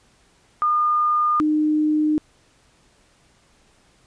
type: tone pair in turn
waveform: sine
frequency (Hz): 1215 / 305.2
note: D#6 / D#4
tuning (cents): -42 / -33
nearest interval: 2 octaves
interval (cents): 2391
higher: first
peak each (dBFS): -16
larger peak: neither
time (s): 0.62-1.4 / 1.4-2.18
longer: neither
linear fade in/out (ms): 0
effects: pink hiss -58 dBFS RMS until 4.06 s + resampled to 22050 Hz